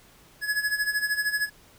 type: tone with tremolo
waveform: square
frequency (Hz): 1692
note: G#6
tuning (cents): +32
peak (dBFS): -22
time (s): 0.41-1.5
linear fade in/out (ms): 50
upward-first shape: sine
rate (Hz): 13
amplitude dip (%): 75
effects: pink hiss -55 dBFS RMS until 1.78 s